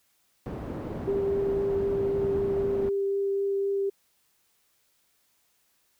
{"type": "low-pass noise", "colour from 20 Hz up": "white", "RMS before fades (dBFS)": -35, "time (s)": [0.46, 2.89], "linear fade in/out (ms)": 0, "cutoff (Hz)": 390, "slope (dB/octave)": 12}
{"type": "tone with vibrato", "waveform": "sine", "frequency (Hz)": 395.8, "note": "G4", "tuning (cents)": 17, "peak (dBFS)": -24, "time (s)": [1.07, 3.9], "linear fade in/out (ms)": 10, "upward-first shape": "triangle", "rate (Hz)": 3.9, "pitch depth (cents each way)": 8}
{"effects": ["white hiss -69 dBFS RMS until 5.99 s"]}